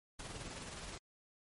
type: noise with tremolo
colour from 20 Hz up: pink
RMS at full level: -45 dBFS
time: 0.19-0.98 s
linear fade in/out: 5 ms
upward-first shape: sine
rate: 19 Hz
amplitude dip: 40%
effects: MP3 48 kbps